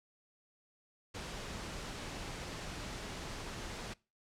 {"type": "noise", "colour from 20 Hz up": "pink", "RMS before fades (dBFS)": -43, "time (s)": [1.14, 3.94], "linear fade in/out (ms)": 10, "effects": ["noise-tail reverb RT60 0.3 s tail -23 dB re dry", "low-pass 7000 Hz 12 dB/octave"]}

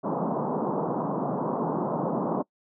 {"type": "band-pass noise", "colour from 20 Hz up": "pink", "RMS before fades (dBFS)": -28, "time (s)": [0.03, 2.43], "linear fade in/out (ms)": 20, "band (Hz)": [150, 1100], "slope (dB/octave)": 48, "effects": ["noise-tail reverb RT60 0.1 s tail -24 dB re dry"]}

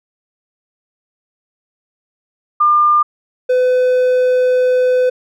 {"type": "tone pair in turn", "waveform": ["sine", "triangle"], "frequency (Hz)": [1200, 504.5], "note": ["D6", "B4"], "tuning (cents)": [37, 37], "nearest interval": "octave + minor third", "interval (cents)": 1500, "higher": "first", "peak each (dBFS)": -8, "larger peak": "neither", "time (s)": [[2.6, 3.03], [3.49, 5.1]], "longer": "second", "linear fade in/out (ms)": 10, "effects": []}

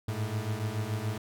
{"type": "beating tone pair", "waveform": "40% pulse", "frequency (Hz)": [103.83, 110.83], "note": ["G#2", "A2"], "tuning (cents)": [0, 13], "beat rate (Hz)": 7, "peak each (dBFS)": [-33, -32], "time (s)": [0.08, 1.18], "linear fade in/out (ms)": 5, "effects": []}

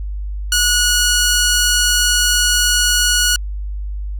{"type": "tone", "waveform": "10% pulse", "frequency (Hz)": 1457, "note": "F#6", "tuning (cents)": -27, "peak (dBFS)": -4, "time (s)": [0.52, 3.36], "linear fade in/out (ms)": 2, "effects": ["added 50 Hz sine -21 dBFS peak until 4.19 s"]}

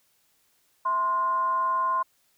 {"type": "tone with frequency modulation", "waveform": "sine", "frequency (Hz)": 1046.5, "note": "C6", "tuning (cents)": 0, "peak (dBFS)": -22, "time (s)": [0.85, 2.03], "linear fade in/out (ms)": 10, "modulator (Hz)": 390, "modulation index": 0.31, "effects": ["white hiss -67 dBFS RMS until 2.37 s"]}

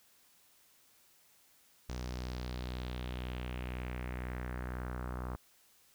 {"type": "tone with low-pass filter sweep", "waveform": "sawtooth", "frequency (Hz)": 62, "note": "B1", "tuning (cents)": 7, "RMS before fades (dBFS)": -40, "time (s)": [1.89, 5.36], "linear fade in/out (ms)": 0, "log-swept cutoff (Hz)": [6000, 1200], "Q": 2.5, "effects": ["white hiss -66 dBFS RMS until 5.94 s"]}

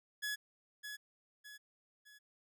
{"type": "tone with echo", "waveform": "sawtooth", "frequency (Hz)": 1692, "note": "G#6", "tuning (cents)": 32, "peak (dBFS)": -33, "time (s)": [0.22, 0.36], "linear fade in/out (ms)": 20, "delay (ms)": 610, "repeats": 3, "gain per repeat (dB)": -7, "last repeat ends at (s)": 2.19, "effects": []}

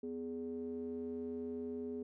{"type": "ring-modulated tone", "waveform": "triangle", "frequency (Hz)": 83.2, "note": "E2", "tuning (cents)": 17, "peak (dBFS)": -34, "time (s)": [0.03, 2.03], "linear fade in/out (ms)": 5, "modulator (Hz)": 333, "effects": []}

